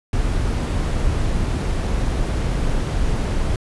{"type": "noise", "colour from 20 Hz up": "brown", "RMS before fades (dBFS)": -20, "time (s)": [0.13, 3.56], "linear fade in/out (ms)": 2, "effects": ["resampled to 24000 Hz"]}